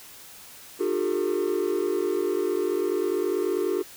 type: tone cluster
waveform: triangle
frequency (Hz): 304.9 / 359.9 / 400.2 / 449.5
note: D#4 / F#4 / G4 / A4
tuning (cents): -35 / -48 / +36 / +37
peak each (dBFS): -30 / -24 / -25 / -28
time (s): 0.79-3.83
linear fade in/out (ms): 20
effects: tanh soft clip ceiling -14 dBFS + white hiss -46 dBFS RMS until 3.96 s